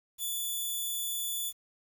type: tone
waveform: 5% pulse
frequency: 3468 Hz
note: A7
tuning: 26 cents flat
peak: -24 dBFS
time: 0.18-1.53 s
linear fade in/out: 50 ms
effects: 9-bit